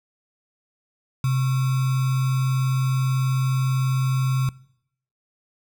sine tone with sample-and-hold, 130.81 Hz, C3, in tune, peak -18 dBFS, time 1.24-4.49 s, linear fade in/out 2 ms, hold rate 1225 Hz, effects noise-tail reverb RT60 0.7 s tail -22 dB re dry

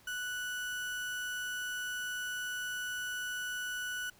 35% pulse tone, 1480 Hz, F#6, in tune, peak -34 dBFS, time 0.07-4.1 s, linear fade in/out 5 ms, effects pink hiss -62 dBFS RMS until 4.19 s

